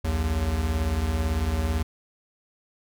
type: beating tone pair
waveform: square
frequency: 61.74 / 79.74 Hz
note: B1 / D#2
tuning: 0 / +43 cents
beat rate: 18 Hz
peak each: -29 / -25 dBFS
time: 0.04-1.83 s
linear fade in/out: 10 ms
effects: none